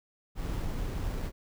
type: noise with sample-and-hold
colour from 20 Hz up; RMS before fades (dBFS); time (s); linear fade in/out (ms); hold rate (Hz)
brown; -33; 0.35-1.32; 50; 6300
effects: none